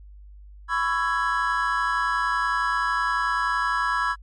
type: chord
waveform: triangle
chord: C# minor seventh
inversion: third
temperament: just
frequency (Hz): 997.9 / 1108.7 / 1330.5 / 1663.1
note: B5 / C#6 / E6 / G#6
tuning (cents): +18 / 0 / +16 / +2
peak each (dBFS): -25 / -26 / -25 / -24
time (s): 0.68-4.16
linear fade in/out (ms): 50
effects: added 50 Hz sine -42 dBFS peak until 4.22 s + MP3 48 kbps